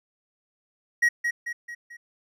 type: tone with echo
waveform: triangle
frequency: 1899 Hz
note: A#6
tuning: 32 cents sharp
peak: -15 dBFS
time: 1.02-1.09 s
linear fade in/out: 10 ms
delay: 220 ms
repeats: 4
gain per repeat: -6 dB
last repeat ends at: 1.97 s
effects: none